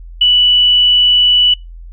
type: tone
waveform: sine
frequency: 2960 Hz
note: F#7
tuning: in tune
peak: -6 dBFS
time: 0.21-1.54 s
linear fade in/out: 5 ms
effects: noise-tail reverb RT60 0.2 s tail -24 dB re dry + added 42 Hz sine -29 dBFS peak until 1.92 s